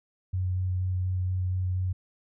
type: tone with vibrato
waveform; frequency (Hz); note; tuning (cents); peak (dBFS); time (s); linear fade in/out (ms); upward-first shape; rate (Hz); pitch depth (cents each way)
sine; 92; F#2; -9; -25; 0.33-1.93; 10; square; 4.2; 9
effects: none